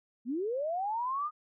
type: linear sweep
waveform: sine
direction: up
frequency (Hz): 220 to 1244.5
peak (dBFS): -30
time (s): 0.25-1.31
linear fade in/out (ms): 50
effects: none